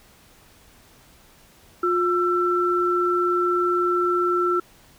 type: tone pair together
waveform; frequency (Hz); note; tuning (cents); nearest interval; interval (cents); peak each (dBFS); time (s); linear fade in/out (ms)
sine; 355.5 / 1339; F4 / E6; +31 / +27; octave + major seventh; 2296; -21; 1.83-4.6; 5
effects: pink hiss -53 dBFS RMS until 4.98 s